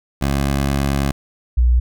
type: tone pair in turn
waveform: 15% pulse / sine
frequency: 69.3 / 60.55 Hz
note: C#2 / B1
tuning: 0 / -34 cents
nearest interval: major second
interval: 234 cents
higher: first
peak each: -10 dBFS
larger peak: neither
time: 0.21-1.12 / 1.57-1.8 s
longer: first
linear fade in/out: 10 ms
effects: none